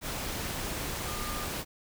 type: tone in noise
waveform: sine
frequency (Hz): 1206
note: D6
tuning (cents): +46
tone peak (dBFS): -40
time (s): 1.04-1.48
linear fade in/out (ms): 50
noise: pink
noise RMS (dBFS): -35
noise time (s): 0.01-1.65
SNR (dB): -8
effects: none